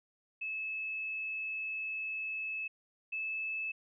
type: tone pair in turn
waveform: sine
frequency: 2600 / 2613 Hz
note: E7 / E7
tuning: -24 / -16 cents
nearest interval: unison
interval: 8 cents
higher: second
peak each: -35 / -34 dBFS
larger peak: second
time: 0.41-2.68 / 3.12-3.72 s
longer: first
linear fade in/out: 10 ms
effects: none